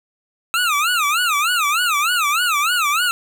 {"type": "tone with vibrato", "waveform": "25% pulse", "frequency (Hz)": 1300, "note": "E6", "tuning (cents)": -24, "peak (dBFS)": -12, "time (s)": [0.54, 3.11], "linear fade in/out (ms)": 0, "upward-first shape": "sine", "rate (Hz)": 3.3, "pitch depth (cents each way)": 220, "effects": []}